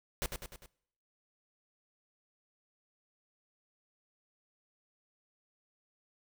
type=noise with echo; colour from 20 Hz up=pink; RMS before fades=-34 dBFS; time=0.22-0.26 s; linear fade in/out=0 ms; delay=100 ms; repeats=4; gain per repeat=-5 dB; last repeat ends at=0.66 s; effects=noise-tail reverb RT60 0.7 s tail -22 dB re dry